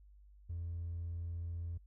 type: tone with hard clipping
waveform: sine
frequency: 84.9 Hz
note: F2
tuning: 48 cents flat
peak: -39 dBFS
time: 0.49-1.78 s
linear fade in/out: 10 ms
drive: 1 dB
effects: noise-tail reverb RT60 0.1 s tail -26 dB re dry + added 50 Hz sine -57 dBFS peak until 1.86 s

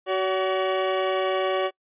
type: tone pair together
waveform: 30% pulse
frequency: 375.8 / 569 Hz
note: F#4 / C#5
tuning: +27 / +45 cents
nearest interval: perfect fifth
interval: 718 cents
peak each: -22 / -22 dBFS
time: 0.06-1.71 s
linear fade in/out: 50 ms
effects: noise-tail reverb RT60 0.1 s tail -24 dB re dry + resampled to 8000 Hz

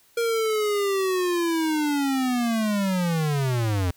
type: linear sweep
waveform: square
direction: down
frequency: 470 to 85.9 Hz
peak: -22 dBFS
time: 0.17-3.91 s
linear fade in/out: 5 ms
effects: white hiss -59 dBFS RMS until 3.96 s

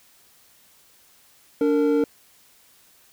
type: tone pair together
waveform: triangle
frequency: 289.3 / 459.2 Hz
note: D4 / A#4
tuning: -26 / -26 cents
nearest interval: minor sixth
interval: 800 cents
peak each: -18 dBFS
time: 1.61-2.04 s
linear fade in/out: 2 ms
effects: white hiss -56 dBFS RMS until 3.12 s

